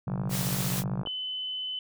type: chord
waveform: sine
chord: B suspended second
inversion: none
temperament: equal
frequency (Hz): 123.47 / 138.59 / 185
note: B2 / C#3 / F#3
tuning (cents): 0 / 0 / 0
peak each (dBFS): -34 / -33 / -32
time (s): 0.07-1.03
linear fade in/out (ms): 5
type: click train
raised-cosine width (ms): 1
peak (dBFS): -24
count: 52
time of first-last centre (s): 0.08-1.072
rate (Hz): 51.4
type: noise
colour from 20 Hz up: white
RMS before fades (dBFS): -33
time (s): 0.29-0.84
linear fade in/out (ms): 50
type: tone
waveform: sine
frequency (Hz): 3025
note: F#7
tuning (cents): +38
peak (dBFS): -31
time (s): 1.06-1.79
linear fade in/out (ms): 2
effects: none